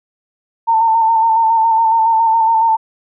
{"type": "tone with vibrato", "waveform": "sine", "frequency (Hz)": 901, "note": "A5", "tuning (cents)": 41, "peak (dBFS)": -9, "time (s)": [0.67, 2.77], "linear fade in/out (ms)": 20, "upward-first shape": "square", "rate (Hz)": 7.2, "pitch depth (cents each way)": 29, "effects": []}